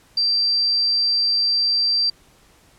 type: tone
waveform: sine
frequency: 4699 Hz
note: D8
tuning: in tune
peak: -16 dBFS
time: 0.17-2.1 s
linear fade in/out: 5 ms
effects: pink hiss -54 dBFS RMS until 2.78 s + low-pass 12000 Hz 12 dB/octave